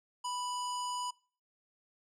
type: tone with low-pass filter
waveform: square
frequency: 987.8 Hz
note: B5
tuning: in tune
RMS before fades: -37 dBFS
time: 0.24-1.11 s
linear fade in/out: 10 ms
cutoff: 7800 Hz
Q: 2.5
effects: noise-tail reverb RT60 0.4 s tail -22 dB re dry